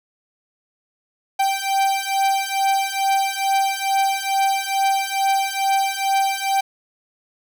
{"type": "beating tone pair", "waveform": "45% pulse", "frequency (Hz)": [780, 782.3], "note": ["G5", "G5"], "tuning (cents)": [-9, -4], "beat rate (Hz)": 2.3, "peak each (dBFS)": -21, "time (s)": [1.39, 6.61], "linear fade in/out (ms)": 10, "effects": []}